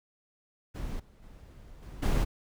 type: noise with level steps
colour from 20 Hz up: brown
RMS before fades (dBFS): -36 / -55 / -50 / -44 / -25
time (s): 0.74-2.25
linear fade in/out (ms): 20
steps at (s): 0.99 / 1.22 / 1.82 / 2.02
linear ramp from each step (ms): 10
effects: none